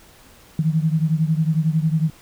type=beating tone pair; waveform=sine; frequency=155.56 / 166.56 Hz; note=D#3 / E3; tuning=0 / +18 cents; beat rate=11 Hz; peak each=-18 / -21 dBFS; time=0.59-2.1 s; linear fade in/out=2 ms; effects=pink hiss -49 dBFS RMS until 2.21 s